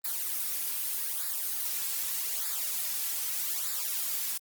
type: noise with flanger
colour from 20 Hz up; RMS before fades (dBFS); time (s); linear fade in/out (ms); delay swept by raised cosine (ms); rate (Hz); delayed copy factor
blue; -32; 0.04-4.38; 10; 0.33 to 3.33; 0.82; -0.75
effects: Opus 24 kbps